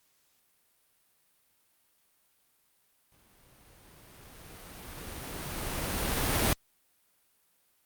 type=noise with exponential growth; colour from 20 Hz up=pink; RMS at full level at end=-25 dBFS; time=3.12-6.53 s; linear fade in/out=0 ms; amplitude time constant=740 ms; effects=white hiss -70 dBFS RMS until 7.85 s + Opus 48 kbps